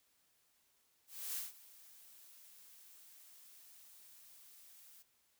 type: noise with ADSR envelope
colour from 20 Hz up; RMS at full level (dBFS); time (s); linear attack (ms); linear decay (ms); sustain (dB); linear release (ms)
blue; -40; 1.07-5.03; 290; 160; -20; 15
effects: white hiss -75 dBFS RMS until 5.39 s